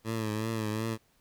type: tone with vibrato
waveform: 15% pulse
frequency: 110 Hz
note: A2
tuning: in tune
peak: -24 dBFS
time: 0.04-0.98 s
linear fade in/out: 50 ms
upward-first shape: triangle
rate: 2.7 Hz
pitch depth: 65 cents each way
effects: pink hiss -68 dBFS RMS until 1.2 s

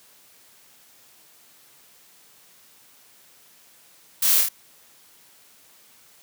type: noise with echo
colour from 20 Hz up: blue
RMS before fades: -21 dBFS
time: 4.22-4.41 s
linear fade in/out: 5 ms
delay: 26 ms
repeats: 3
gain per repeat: -2 dB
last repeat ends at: 4.488 s
effects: white hiss -54 dBFS RMS until 6.22 s + high-pass 100 Hz 12 dB/octave

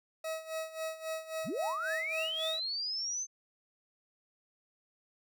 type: tone with tremolo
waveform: 40% pulse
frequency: 640 Hz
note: D#5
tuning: 49 cents sharp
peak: -33 dBFS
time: 0.24-2.6 s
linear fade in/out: 5 ms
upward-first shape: sine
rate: 3.7 Hz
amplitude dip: 80%
type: linear sweep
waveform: sine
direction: up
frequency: 87.31 to 6300 Hz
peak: -33 dBFS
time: 1.44-3.27 s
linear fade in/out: 50 ms
effects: none

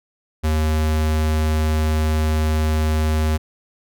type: tone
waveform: square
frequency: 77.78 Hz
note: D#2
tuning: in tune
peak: -17 dBFS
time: 0.43-3.38 s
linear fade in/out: 20 ms
effects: none

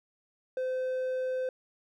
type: tone with hard clipping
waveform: sine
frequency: 514 Hz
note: C5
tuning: 31 cents flat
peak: -30 dBFS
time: 0.57-1.49 s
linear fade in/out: 2 ms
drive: 3 dB
effects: none

